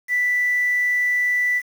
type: tone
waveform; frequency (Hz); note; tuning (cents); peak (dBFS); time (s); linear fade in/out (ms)
sine; 1975.5; B6; 0; -16; 0.08-1.62; 50
effects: tanh soft clip ceiling -13 dBFS + 7-bit